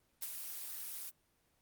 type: noise with ADSR envelope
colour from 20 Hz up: blue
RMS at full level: -37 dBFS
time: 0.21-1.11 s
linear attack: 23 ms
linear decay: 23 ms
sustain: -7 dB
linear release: 26 ms
effects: pink hiss -75 dBFS RMS until 1.61 s + Opus 24 kbps